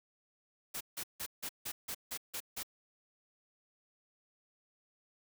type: noise bursts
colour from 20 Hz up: white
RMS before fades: -40 dBFS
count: 9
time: 0.74-2.632 s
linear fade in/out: 10 ms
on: 68 ms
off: 160 ms
effects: none